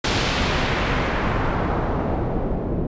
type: noise with low-pass filter sweep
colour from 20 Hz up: pink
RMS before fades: -22 dBFS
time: 0.04-2.87 s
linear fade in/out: 5 ms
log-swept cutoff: 5200 to 400 Hz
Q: 0.98
effects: resampled to 16000 Hz